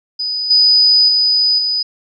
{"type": "tone with level steps", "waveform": "sine", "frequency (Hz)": 4978, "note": "D#8", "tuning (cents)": 0, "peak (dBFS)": [-17, -7, -10, -14], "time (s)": [0.19, 1.83], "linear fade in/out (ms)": 10, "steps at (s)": [0.5, 1.08, 1.58], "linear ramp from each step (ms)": 10, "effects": []}